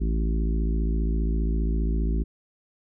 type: harmonic tone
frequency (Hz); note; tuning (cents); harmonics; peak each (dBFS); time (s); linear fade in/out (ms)
55; A1; 0; 1 / 3 / 4 / 5 / 6 / 7; -22 / -32 / -34 / -36 / -38 / -39; 0-2.24; 20
effects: none